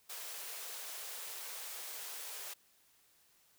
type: high-pass noise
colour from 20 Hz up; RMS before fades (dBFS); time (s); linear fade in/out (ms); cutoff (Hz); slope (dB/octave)
white; -45; 0.09-2.54; 10; 390; 48
effects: white hiss -69 dBFS RMS until 3.58 s